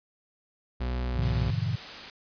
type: tone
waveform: 40% pulse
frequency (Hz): 61.9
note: B1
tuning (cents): +5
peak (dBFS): -27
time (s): 0.8-1.51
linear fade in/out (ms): 10
type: chord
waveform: sine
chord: G diminished seventh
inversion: none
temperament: equal with one note detuned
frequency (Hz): 98 / 116.54 / 141.83 / 164.81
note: G2 / Bb2 / Db3 / Fb3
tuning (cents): 0 / 0 / +40 / 0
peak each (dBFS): -31 / -29 / -33 / -34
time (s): 1.15-1.76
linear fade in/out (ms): 10
type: noise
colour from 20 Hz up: white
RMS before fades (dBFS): -40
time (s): 1.22-2.1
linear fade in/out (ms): 2
effects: resampled to 11025 Hz